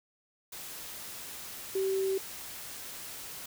sine tone in noise, 384.8 Hz, G4, 32 cents flat, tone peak -27 dBFS, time 1.75-2.18 s, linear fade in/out 5 ms, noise white, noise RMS -43 dBFS, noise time 0.52-3.46 s, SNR +13 dB, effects none

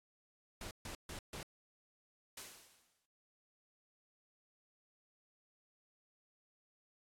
pink noise bursts, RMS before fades -46 dBFS, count 4, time 0.61-1.43 s, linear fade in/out 2 ms, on 100 ms, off 140 ms
white noise with exponential decay, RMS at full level -45 dBFS, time 2.37-3.06 s, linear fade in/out 5 ms, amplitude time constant 150 ms
effects low-pass 11000 Hz 12 dB/octave + AAC 64 kbps

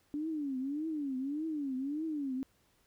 sine tone with vibrato, 287.7 Hz, D4, 36 cents flat, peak -33 dBFS, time 0.14-2.43 s, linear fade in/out 0 ms, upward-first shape triangle, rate 1.7 Hz, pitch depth 220 cents each way, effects pink hiss -71 dBFS RMS until 2.86 s

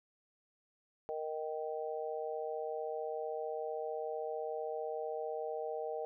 harmonic tone, 155.56 Hz, D#3, in tune, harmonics 3 / 4 / 5, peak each -39 / -41 / -43 dBFS, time 1.09-6.05 s, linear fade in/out 0 ms, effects none

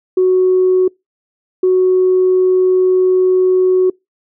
sine tone pair in turn, 370 / 370 Hz, F#4 / F#4, 0 / 0 cents, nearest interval unison, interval 0 cents, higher neither, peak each -7 dBFS, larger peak neither, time 0.17-0.88 / 1.63-3.9 s, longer second, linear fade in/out 5 ms, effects noise-tail reverb RT60 0.2 s tail -26 dB re dry + tanh soft clip ceiling -4 dBFS

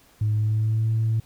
sine tone with pitch glide, 106.8 to 111.59 Hz, G#2 to A2, +49 to +25 cents, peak -18 dBFS, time 0.21-1.2 s, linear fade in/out 5 ms, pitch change +76 cents, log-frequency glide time 0.35-0.9 s, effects tanh soft clip ceiling -16 dBFS + pink hiss -56 dBFS RMS until 1.25 s

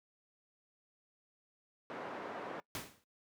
pink band-pass noise, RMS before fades -44 dBFS, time 1.9-2.6 s, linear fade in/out 0 ms, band 340 to 1300 Hz, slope 12 dB/octave
pink noise with exponential decay, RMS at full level -37 dBFS, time 2.75-3.04 s, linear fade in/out 1 ms, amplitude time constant 62 ms
effects noise-tail reverb RT60 0.1 s tail -20 dB re dry + high-pass 100 Hz 12 dB/octave

